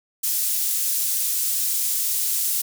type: high-pass noise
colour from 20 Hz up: pink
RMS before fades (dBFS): -23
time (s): 0.23-2.62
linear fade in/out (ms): 10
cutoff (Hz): 8600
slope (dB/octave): 12
effects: none